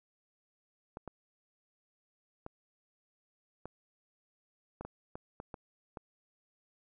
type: clicks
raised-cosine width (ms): 1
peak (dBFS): -28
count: 10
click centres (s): 0.971 / 1.077 / 2.464 / 3.656 / 4.81 / 4.85 / 5.155 / 5.401 / 5.542 / 5.972
effects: none